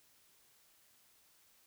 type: silence
effects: white hiss -68 dBFS RMS until 1.66 s